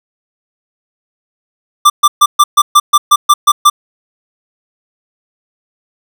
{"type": "tone bursts", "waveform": "square", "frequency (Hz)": 1180, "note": "D6", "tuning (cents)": 8, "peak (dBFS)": -3, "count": 11, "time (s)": [1.85, 3.7], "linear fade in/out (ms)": 10, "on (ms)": 50, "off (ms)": 130, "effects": []}